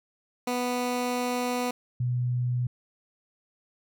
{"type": "tone pair in turn", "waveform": ["15% pulse", "sine"], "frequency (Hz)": [246.9, 123.45], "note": ["B3", "B2"], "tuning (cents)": [0, 0], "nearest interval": "octave", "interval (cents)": 1200, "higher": "first", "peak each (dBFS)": [-20, -24], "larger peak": "first", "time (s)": [[0.47, 1.71], [2, 2.67]], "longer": "first", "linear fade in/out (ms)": 5, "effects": []}